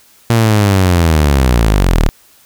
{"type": "linear sweep", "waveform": "sawtooth", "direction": "down", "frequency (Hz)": [117.8, 34.65], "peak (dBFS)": -4, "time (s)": [0.3, 2.09], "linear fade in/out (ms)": 0, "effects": ["white hiss -47 dBFS RMS until 2.45 s"]}